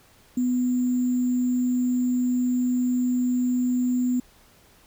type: tone with sample-and-hold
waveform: sine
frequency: 249 Hz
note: B3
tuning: 14 cents sharp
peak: -20 dBFS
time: 0.37-4.2 s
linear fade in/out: 5 ms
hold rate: 7350 Hz
effects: pink hiss -56 dBFS RMS until 4.86 s